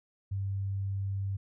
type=tone; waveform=sine; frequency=98 Hz; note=G2; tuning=in tune; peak=-30 dBFS; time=0.31-1.37 s; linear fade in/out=10 ms; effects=none